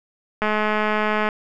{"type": "click train", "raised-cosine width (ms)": 0.5, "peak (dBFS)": -7, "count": 186, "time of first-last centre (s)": [0.42, 1.289], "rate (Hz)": 213, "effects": []}